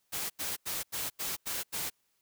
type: noise bursts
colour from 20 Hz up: white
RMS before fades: -35 dBFS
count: 7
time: 0.12-1.902 s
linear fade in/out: 20 ms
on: 180 ms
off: 87 ms
effects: white hiss -75 dBFS RMS until 2.21 s